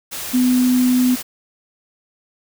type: tone in noise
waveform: sine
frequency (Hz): 251.1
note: B3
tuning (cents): +29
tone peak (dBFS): -12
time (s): 0.33-1.16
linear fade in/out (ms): 20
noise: white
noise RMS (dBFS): -28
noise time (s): 0.11-1.23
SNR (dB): +13
effects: none